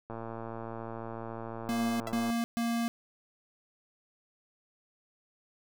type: click train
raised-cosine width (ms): 1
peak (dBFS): -26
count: 252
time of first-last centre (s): 0.1-2.302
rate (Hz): 114
type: tone bursts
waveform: square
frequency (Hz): 233.1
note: A#3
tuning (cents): 0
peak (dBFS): -29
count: 3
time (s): 1.69-2.88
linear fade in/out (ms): 0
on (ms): 310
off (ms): 130
type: tone with exponential decay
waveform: sawtooth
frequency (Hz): 664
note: E5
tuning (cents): +12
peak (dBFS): -29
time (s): 2.07-2.15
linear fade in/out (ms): 1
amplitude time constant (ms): 17
effects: none